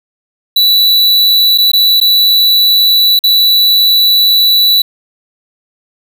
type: tone with dropouts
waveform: square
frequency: 3951 Hz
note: B7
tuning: in tune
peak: -6 dBFS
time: 0.56-4.82 s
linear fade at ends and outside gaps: 5 ms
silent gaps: 1.577-1.583 / 1.717-1.733 / 2.002-2.012 / 3.191-3.238 s
effects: none